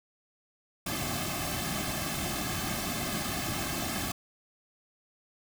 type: noise with comb filter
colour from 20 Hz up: pink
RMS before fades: -33 dBFS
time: 0.86-4.12 s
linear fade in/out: 5 ms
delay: 2.1 ms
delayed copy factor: -0.85
effects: none